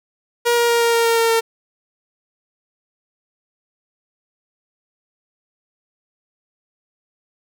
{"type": "tone with pitch steps", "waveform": "sawtooth", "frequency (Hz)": [475.6, 472.6, 469.6, 466.6, 463.7, 460.7, 457.8, 454.9], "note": ["A#4", "A#4", "A#4", "A#4", "A#4", "A#4", "A#4", "A#4"], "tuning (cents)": [35, 24, 13, 2, -9, -20, -31, -42], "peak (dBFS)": -10, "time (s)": [0.45, 1.41], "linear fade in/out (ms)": 20, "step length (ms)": 120, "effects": []}